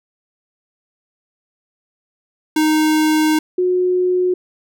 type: tone pair in turn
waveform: square / sine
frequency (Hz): 310 / 363.6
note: D#4 / F#4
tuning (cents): -6 / -30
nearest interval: minor third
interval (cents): 276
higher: second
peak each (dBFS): -13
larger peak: neither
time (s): 2.56-3.39 / 3.58-4.34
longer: first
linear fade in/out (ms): 5
effects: none